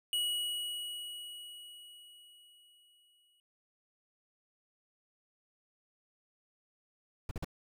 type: tone with exponential decay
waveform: square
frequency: 2916 Hz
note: F#7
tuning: 26 cents flat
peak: -30 dBFS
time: 0.13-3.4 s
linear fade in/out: 1 ms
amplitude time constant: 710 ms
type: noise bursts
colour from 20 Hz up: brown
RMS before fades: -36 dBFS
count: 3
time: 7.29-7.446 s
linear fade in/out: 2 ms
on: 22 ms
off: 45 ms
effects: none